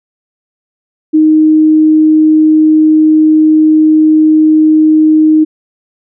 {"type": "tone", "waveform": "sine", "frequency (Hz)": 311.1, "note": "D#4", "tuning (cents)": 0, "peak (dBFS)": -3, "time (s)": [1.13, 5.45], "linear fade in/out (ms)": 20, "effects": []}